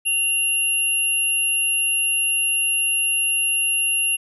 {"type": "tone pair together", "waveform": "sine", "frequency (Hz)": [2777, 11108], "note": ["F7", "F9"], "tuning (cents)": [-10, -10], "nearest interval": "2 octaves", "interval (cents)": 2400, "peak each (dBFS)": [-20, -21], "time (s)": [0.05, 4.17], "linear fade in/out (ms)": 20, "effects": []}